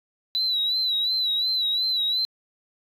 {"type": "tone with vibrato", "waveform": "sine", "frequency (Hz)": 3951, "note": "B7", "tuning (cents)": 0, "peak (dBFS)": -20, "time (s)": [0.35, 2.25], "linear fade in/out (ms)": 0, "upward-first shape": "sine", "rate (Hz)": 2.8, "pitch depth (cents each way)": 68, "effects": ["tanh soft clip ceiling -17 dBFS"]}